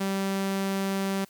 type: tone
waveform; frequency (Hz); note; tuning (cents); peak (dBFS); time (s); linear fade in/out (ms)
sawtooth; 194.6; G3; -12; -22; 0-1.25; 10
effects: white hiss -57 dBFS RMS until 1.29 s